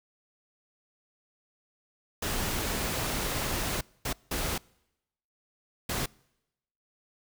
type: noise bursts at uneven times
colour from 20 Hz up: pink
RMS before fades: -31 dBFS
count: 4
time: 2.22-3.81 / 4.05-4.13 / 4.31-4.58 / 5.89-6.06 s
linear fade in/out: 5 ms
effects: noise-tail reverb RT60 0.9 s tail -26 dB re dry